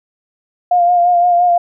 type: tone with vibrato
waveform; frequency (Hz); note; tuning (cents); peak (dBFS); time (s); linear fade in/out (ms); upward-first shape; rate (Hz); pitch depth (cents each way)
sine; 704; F5; +14; -8; 0.71-1.58; 5; sine; 5.8; 30
effects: none